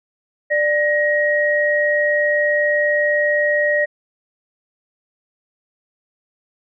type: tone pair together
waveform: sine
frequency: 592 / 1887.6 Hz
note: D5 / A#6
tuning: +14 / +21 cents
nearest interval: octave + minor sixth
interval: 2007 cents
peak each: -17 dBFS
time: 0.5-3.86 s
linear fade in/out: 20 ms
effects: none